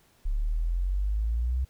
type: exponential sweep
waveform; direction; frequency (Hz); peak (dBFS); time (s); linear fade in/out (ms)
sine; up; 34.65 to 65.41; -24; 0.25-1.65; 10
effects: pink hiss -63 dBFS RMS until 1.69 s